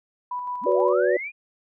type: tone with tremolo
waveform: sine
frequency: 987.8 Hz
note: B5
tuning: in tune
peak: -26 dBFS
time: 0.31-0.93 s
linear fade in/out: 5 ms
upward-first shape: square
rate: 6.1 Hz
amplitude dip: 30%
type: linear sweep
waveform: sine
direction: up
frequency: 155.56 to 2481 Hz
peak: -29 dBFS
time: 0.61-1.32 s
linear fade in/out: 50 ms
type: chord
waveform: sine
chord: B minor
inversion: second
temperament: equal with one note detuned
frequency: 370 / 493.9 / 576.6 Hz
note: F#4 / B4 / D5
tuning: 0 / 0 / -32 cents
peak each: -22 dBFS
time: 0.66-1.17 s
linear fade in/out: 5 ms
effects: none